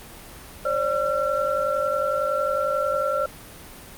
sine tone cluster, 538 / 589 / 1358 Hz, C5 / D5 / F6, +48 / +5 / -49 cents, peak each -25 dBFS, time 0.65-3.26 s, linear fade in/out 5 ms, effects pink hiss -42 dBFS RMS until 3.97 s + Opus 32 kbps

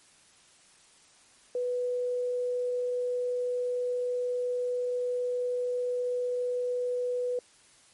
sine tone, 493.9 Hz, B4, in tune, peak -27 dBFS, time 1.55-7.39 s, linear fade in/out 2 ms, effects white hiss -59 dBFS RMS until 7.93 s + MP3 48 kbps

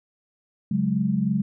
sine chord, C# suspended fourth, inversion none, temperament just, 138.59 / 184.79 / 207.9 Hz, C#3 / F#3 / G#3, 0 / -2 / +2 cents, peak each -28 / -24 / -23 dBFS, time 0.71-1.42 s, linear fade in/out 5 ms, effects none

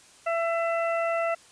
harmonic tone, 669 Hz, E5, 25 cents sharp, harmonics 1 / 2 / 3 / 4, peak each -25 / -31 / -35 / -37 dBFS, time 0.26-1.35 s, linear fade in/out 10 ms, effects white hiss -54 dBFS RMS until 1.51 s + resampled to 22050 Hz

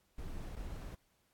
brown noise with dropouts, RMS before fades -43 dBFS, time 0.18-0.95 s, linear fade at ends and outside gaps 5 ms, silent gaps 0.555-0.564 s, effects pink hiss -75 dBFS RMS until 1.33 s + AAC 64 kbps

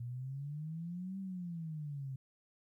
sine exponential two-way sweep, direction up then down, 118 to 195.1 to 130.8 Hz, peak -39 dBFS, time 0-2.16 s, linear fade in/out 5 ms, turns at 1.19 s, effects 13-bit

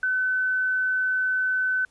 sine tone, 1514 Hz, F#6, 39 cents sharp, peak -21 dBFS, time 0.03-1.85 s, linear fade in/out 2 ms, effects pink hiss -63 dBFS RMS until 1.9 s + resampled to 24000 Hz

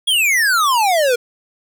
square exponential sweep, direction down, 3383 to 466.2 Hz, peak -13 dBFS, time 0.07-1.16 s, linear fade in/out 10 ms, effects none

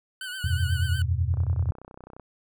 25% pulse tone with vibrato, 1499 Hz, F#6, 22 cents sharp, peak -29 dBFS, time 0.21-1.02 s, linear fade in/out 2 ms, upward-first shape triangle, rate 8.2 Hz, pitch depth 73 cents each way
sine chord, E suspended second, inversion none, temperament just, 82.41 / 92.71 / 123.61 Hz, E2 / F#2 / B2, 0 / +4 / +2 cents, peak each -25 / -26 / -29 dBFS, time 0.44-1.71 s, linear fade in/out 5 ms
click train, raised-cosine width 1 ms, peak -30 dBFS, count 28, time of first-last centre 1.34-2.197 s, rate 31.5 Hz
effects none

